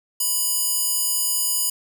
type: tone with high-pass filter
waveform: square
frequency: 985 Hz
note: B5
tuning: 5 cents flat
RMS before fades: -22 dBFS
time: 0.2-1.7 s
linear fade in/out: 5 ms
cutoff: 8300 Hz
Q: 0.91
effects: none